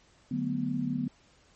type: chord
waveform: sine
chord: B minor seventh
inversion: first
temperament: just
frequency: 148.16 / 185.21 / 222.2 / 246.9 Hz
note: D3 / F#3 / A3 / B3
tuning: +16 / +2 / +17 / 0 cents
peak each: -35 / -36 / -36 / -30 dBFS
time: 0.31-1.08 s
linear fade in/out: 5 ms
effects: pink hiss -62 dBFS RMS until 1.55 s + MP3 32 kbps